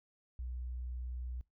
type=tone; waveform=sine; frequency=61.74 Hz; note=B1; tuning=in tune; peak=-38 dBFS; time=0.39-1.41 s; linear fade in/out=0 ms; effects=noise-tail reverb RT60 0.2 s tail -24 dB re dry